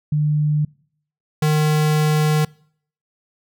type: tone pair in turn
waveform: sine / square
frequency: 150 / 152.89 Hz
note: D3 / D#3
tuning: +37 / -30 cents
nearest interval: unison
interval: 33 cents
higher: second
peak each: -15 / -15 dBFS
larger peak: neither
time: 0.12-0.65 / 1.42-2.45 s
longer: second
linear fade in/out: 5 ms
effects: noise-tail reverb RT60 0.6 s tail -25 dB re dry